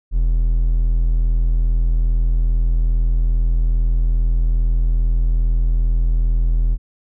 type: tone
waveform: triangle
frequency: 41.2 Hz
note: E1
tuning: in tune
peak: -11 dBFS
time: 0.11-6.78 s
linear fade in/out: 50 ms
effects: none